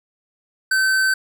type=tone with tanh clipping; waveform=sine; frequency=1538 Hz; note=G6; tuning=33 cents flat; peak=-17 dBFS; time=0.71-1.14 s; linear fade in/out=5 ms; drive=17 dB; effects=none